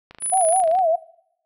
click train, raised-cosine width 0.3 ms, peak -24 dBFS, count 19, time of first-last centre 0.11-0.789 s, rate 26.5 Hz
sine tone, 9956 Hz, D#9, in tune, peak -21 dBFS, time 0.2-0.63 s, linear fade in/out 50 ms
sine tone with vibrato, 698.5 Hz, F5, in tune, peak -15 dBFS, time 0.32-0.96 s, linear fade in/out 10 ms, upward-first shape sine, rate 4.8 Hz, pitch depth 160 cents each way
effects noise-tail reverb RT60 0.8 s tail -22 dB re dry

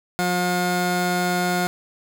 25% pulse tone pair together, 179 / 716 Hz, F3 / F5, +43 / +43 cents, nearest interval 2 octaves, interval 2400 cents, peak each -19 dBFS, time 0.19-1.67 s, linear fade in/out 0 ms, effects none

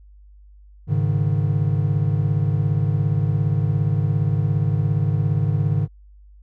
triangle chord, Ab suspended fourth, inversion none, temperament just, 103.83 / 138.43 / 155.74 Hz, Ab2 / Db3 / Eb3, 0 / -2 / +2 cents, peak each -19 / -20 / -20 dBFS, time 0.87-5.88 s, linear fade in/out 50 ms, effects added 50 Hz sine -44 dBFS peak until 6.42 s

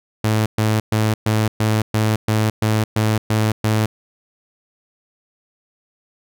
sawtooth tone bursts, 108.7 Hz, A2, 21 cents flat, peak -11 dBFS, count 11, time 0.24-3.86 s, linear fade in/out 5 ms, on 220 ms, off 120 ms, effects none

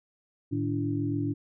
sine tone cluster, 110.4 / 153.2 / 289 / 336.3 Hz, A2 / D#3 / D4 / E4, +6 / -27 / -28 / +35 cents, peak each -31 / -36 / -29 / -36 dBFS, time 0.51-1.34 s, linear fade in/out 20 ms, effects none

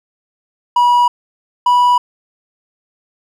triangle tone pair in turn, 970 / 980.1 Hz, B5 / B5, -31 / -13 cents, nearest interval unison, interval 18 cents, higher second, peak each -6 dBFS, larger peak neither, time 0.76-1.08 / 1.66-1.98 s, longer neither, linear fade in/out 5 ms, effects none

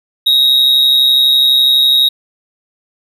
triangle tone with amplitude modulation, 3774 Hz, A#7, 21 cents sharp, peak -3 dBFS, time 0.26-2.09 s, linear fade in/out 10 ms, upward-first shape sine, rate 132 Hz, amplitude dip 55%, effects none

